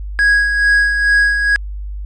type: tone with tremolo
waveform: triangle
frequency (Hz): 1655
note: G#6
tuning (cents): -6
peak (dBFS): -6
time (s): 0.19-1.56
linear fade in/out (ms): 0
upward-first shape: sine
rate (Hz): 2.3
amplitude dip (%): 50
effects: added 50 Hz sine -22 dBFS peak until 2.05 s + MP3 48 kbps